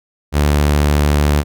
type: tone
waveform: sawtooth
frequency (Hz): 73.42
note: D2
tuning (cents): 0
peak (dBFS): -7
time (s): 0.32-1.44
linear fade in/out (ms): 50
effects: none